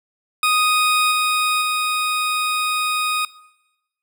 20% pulse tone with level steps, 1244.5 Hz, D#6, in tune, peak -10 / -12 / -14 dBFS, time 0.43-3.25 s, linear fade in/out 2 ms, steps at 1.11 / 1.61 s, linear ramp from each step 10 ms, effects noise-tail reverb RT60 1.0 s tail -20 dB re dry

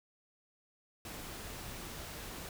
pink noise, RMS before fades -45 dBFS, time 1.05-2.49 s, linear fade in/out 2 ms, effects none

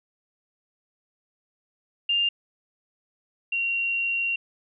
sine tone pair in turn, 2800 / 2753 Hz, F7 / F7, +4 / -25 cents, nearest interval unison, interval 29 cents, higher first, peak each -20 / -23 dBFS, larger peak first, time 2.09-2.29 / 3.52-4.36 s, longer second, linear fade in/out 5 ms, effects none

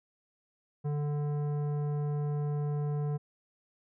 sine tone with tanh clipping, 146.83 Hz, D3, in tune, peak -31 dBFS, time 0.84-3.18 s, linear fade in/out 20 ms, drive 13 dB, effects none

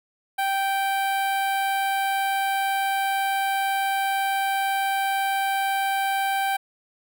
sawtooth tone with notch filter, 782 Hz, G5, 4 cents flat, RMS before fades -24 dBFS, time 0.38-6.57 s, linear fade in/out 10 ms, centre 6000 Hz, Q 0.84, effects none

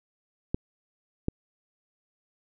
clicks, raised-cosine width 3 ms, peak -13 dBFS, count 2, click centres 0.545 / 1.284 s, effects none

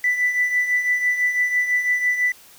triangle tone with tremolo, 1983 Hz, B6, 7 cents sharp, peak -11 dBFS, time 0.04-2.32 s, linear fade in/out 2 ms, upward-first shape triangle, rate 6 Hz, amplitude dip 75%, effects tanh soft clip ceiling -13 dBFS + white hiss -48 dBFS RMS until 2.58 s

